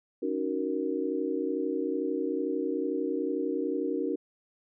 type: chord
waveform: sine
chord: D# minor seventh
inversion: third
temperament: just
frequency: 280 / 311.1 / 373.4 / 466.7 Hz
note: C#4 / D#4 / F#4 / A#4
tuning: +18 / 0 / +16 / +2 cents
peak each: -33 dBFS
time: 0.22-4.16 s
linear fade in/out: 10 ms
effects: none